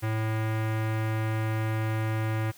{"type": "tone with low-pass filter", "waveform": "square", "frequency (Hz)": 110, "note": "A2", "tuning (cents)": 0, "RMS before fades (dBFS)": -28, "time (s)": [0.02, 2.52], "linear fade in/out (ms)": 20, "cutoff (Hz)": 2100, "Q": 1.7, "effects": ["white hiss -53 dBFS RMS until 2.57 s"]}